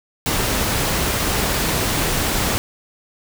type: noise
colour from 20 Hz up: pink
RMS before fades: -20 dBFS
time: 0.26-2.58 s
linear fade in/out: 0 ms
effects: none